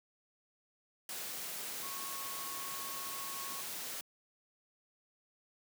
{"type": "tone in noise", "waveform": "sine", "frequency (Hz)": 1100, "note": "C#6", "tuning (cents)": -14, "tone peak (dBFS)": -46, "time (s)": [1.83, 3.61], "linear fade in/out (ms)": 2, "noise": "white", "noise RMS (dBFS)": -42, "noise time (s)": [1.09, 4.01], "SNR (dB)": -7, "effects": ["high-pass 150 Hz 12 dB/octave"]}